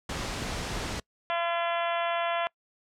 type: noise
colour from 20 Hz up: pink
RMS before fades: -33 dBFS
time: 0.09-1 s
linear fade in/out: 5 ms
type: harmonic tone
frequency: 340.4 Hz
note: F4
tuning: 44 cents flat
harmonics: 2 / 3 / 4 / 5 / 6 / 7 / 8 / 9 / 10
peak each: -29 / -33 / -35 / -37 / -39 / -40 / -41 / -42 / -43 dBFS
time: 1.3-2.47 s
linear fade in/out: 0 ms
effects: noise-tail reverb RT60 0.1 s tail -26 dB re dry + low-pass 7000 Hz 12 dB/octave